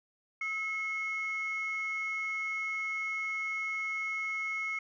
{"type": "tone pair together", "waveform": "sine", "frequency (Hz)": [1294, 2176], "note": ["E6", "C#7"], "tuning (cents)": [-32, -33], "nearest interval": "major sixth", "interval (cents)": 899, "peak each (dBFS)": [-39, -31], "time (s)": [0.41, 4.79], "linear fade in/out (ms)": 5, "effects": ["tanh soft clip ceiling -28 dBFS"]}